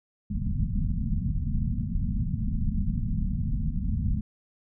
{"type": "low-pass noise", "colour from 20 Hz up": "pink", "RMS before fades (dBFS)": -27, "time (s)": [0.3, 4.21], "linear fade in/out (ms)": 5, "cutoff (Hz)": 240, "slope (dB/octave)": 96, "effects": []}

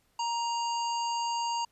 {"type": "harmonic tone", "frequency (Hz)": 937, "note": "A#5", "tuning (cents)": 9, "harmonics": [1, 3, 5, 7, 8], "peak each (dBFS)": [-29, -39, -40, -43, -48], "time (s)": [0.19, 1.65], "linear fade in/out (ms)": 5, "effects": ["pink hiss -70 dBFS RMS until 1.71 s", "resampled to 32000 Hz"]}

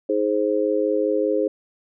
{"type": "harmonic tone", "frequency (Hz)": 105.1, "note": "G#2", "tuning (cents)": 21, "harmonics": [3, 4, 5], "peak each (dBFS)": [-24, -22, -22], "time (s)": [0.09, 1.48], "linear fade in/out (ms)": 5, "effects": []}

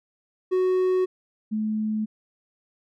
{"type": "tone pair in turn", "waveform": ["triangle", "sine"], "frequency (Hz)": [370, 215.7], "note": ["F#4", "A3"], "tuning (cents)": [0, -34], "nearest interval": "major sixth", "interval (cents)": 934, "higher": "first", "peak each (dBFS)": [-17, -23], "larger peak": "first", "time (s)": [[0.51, 1.06], [1.51, 2.06]], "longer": "neither", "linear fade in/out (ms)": 20, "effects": []}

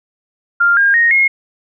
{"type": "tone with pitch steps", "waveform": "sine", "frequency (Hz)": [1396.9, 1613.9, 1864.6, 2154], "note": ["F6", "G6", "A#6", "C7"], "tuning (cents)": [0, 50, 0, 50], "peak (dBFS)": -8, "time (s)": [0.6, 1.28], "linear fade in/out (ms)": 10, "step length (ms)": 170, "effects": []}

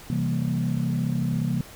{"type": "chord", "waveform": "sine", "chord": "C dominant seventh", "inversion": "none", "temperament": "equal", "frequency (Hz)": [130.81, 164.81, 196, 233.1], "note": ["C3", "E3", "G3", "Bb3"], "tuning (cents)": [0, 0, 0, 0], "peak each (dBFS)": [-26, -26, -30, -28], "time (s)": [0.1, 1.61], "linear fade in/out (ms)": 2, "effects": ["tanh soft clip ceiling -15 dBFS", "pink hiss -45 dBFS RMS until 1.75 s"]}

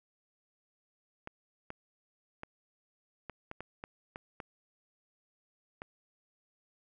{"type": "clicks", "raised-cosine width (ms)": 0.5, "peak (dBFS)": -26, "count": 10, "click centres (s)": [1.274, 1.704, 2.434, 3.297, 3.514, 3.606, 3.839, 4.159, 4.402, 5.819], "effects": []}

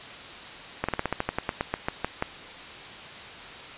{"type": "slowing click train", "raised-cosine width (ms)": 0.5, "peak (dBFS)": -10, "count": 15, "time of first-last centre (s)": [0.84, 2.224], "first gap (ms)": 46, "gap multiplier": 1.11, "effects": ["white hiss -41 dBFS RMS until 3.77 s", "resampled to 8000 Hz"]}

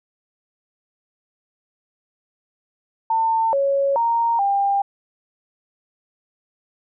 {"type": "tone with pitch steps", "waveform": "sine", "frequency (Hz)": [899, 554, 929, 797], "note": ["A5", "C#5", "A#5", "G5"], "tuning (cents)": [37, -1, -6, 28], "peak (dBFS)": -16, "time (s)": [3.1, 4.82], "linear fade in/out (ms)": 5, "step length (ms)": 430, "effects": []}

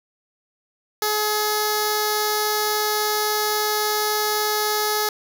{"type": "tone with notch filter", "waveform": "5% pulse", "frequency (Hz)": 423.6, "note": "G#4", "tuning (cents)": 34, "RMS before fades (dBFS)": -22, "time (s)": [1.02, 5.09], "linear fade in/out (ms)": 2, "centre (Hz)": 2700, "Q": 0.75, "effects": []}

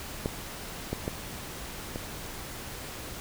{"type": "clicks", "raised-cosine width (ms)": 2, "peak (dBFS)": [-15, -16, -16, -20], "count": 4, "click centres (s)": [0.259, 0.93, 1.079, 1.959], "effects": ["pink hiss -40 dBFS RMS until 3.2 s"]}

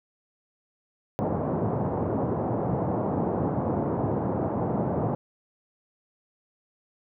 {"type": "band-pass noise", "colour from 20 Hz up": "pink", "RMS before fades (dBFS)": -27, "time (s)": [1.19, 5.15], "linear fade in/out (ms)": 0, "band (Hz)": [100, 860], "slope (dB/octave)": 24, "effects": []}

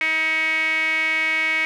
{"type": "tone with band-pass filter", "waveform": "sawtooth", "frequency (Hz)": 317.8, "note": "D#4", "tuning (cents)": 37, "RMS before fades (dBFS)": -21, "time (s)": [0.01, 1.65], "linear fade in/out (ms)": 0, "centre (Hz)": 2200, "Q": 9.1, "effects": []}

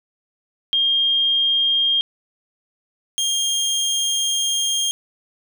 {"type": "tone pair in turn", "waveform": ["sine", "25% pulse"], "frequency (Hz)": [3218, 3218], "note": ["G7", "G7"], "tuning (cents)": [45, 45], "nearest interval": "unison", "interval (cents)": 0, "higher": "neither", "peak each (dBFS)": -15, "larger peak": "neither", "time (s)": [[0.73, 2.01], [3.18, 4.91]], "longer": "second", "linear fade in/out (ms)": 0, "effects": []}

